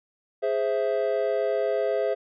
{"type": "chord", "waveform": "triangle", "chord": "Ab augmented", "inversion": "none", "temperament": "equal", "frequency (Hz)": [415.3, 523.3, 659.3], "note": ["Ab4", "C5", "E5"], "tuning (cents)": [0, 0, 0], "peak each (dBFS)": -25, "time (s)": [0.42, 2.15], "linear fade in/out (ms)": 20, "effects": ["resampled to 11025 Hz"]}